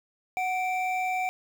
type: tone pair together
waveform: triangle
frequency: 740 / 2339 Hz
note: F#5 / D7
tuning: 0 / -8 cents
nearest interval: octave + minor sixth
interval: 1992 cents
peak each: -25 / -30 dBFS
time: 0.37-1.29 s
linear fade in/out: 0 ms
effects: 8-bit